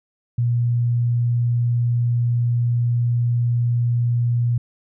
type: tone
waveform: sine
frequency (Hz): 119.7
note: A#2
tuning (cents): +46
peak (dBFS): -16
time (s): 0.38-4.58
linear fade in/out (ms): 5
effects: none